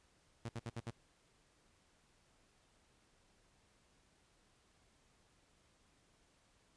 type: tone bursts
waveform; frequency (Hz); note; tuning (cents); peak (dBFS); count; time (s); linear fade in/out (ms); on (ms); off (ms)
sawtooth; 115.9; A#2; -10; -37; 5; 0.45-0.906; 5; 40; 64
effects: pink hiss -72 dBFS RMS until 6.76 s + resampled to 22050 Hz